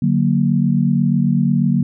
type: chord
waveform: sine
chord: D augmented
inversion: none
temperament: equal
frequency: 146.83 / 185 / 233.1 Hz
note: D3 / F#3 / A#3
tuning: 0 / 0 / 0 cents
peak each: -17 dBFS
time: 0.02-1.83 s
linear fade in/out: 5 ms
effects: none